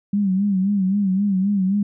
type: tone with vibrato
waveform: sine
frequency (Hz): 195.6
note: G3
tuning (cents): -4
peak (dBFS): -16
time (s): 0.13-1.83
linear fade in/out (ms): 5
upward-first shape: sine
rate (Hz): 3.8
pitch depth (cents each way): 93
effects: none